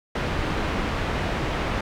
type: low-pass noise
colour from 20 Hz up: pink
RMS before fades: -26 dBFS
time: 0.15-1.81 s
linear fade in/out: 5 ms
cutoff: 2600 Hz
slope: 12 dB/octave
effects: none